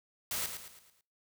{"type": "noise with echo", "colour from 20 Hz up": "white", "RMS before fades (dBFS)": -35, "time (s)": [0.31, 0.46], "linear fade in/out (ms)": 2, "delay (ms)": 110, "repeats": 5, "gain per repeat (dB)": -7, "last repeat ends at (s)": 1.01, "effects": ["noise-tail reverb RT60 0.4 s tail -22 dB re dry"]}